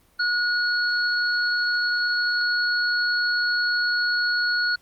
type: tone pair together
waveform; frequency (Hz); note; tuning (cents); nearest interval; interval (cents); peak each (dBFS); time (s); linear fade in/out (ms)
sine; 1452 / 4354; F#6 / C#8; -33 / -32; octave + perfect fifth; 1901; -21 / -26; 0.19-4.76; 10
effects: pink hiss -60 dBFS RMS until 4.81 s + Opus 24 kbps